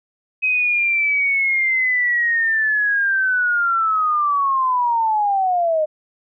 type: linear sweep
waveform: sine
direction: down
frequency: 2538 to 606 Hz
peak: -15 dBFS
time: 0.42-5.86 s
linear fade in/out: 20 ms
effects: none